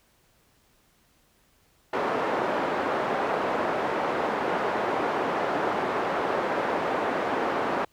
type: band-pass noise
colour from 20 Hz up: pink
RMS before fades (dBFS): -27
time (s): 1.93-7.85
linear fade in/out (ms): 5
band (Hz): 410 to 1200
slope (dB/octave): 12
effects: pink hiss -64 dBFS RMS until 7.92 s